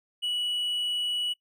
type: tone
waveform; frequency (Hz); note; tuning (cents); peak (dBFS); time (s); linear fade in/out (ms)
triangle; 2939; F#7; -12; -25; 0.22-1.34; 20
effects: noise-tail reverb RT60 0.1 s tail -22 dB re dry